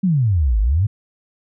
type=exponential two-way sweep; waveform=sine; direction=down then up; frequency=200.4 to 49 to 112.2 Hz; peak=-13 dBFS; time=0.03-0.87 s; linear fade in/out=10 ms; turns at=0.6 s; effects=none